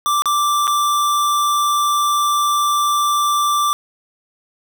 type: tone with dropouts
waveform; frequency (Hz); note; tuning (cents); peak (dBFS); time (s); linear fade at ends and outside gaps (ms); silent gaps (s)
square; 1174.7; D6; 0; -15; 0.06-3.73; 0; 0.221-0.257 / 0.671-0.677
effects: none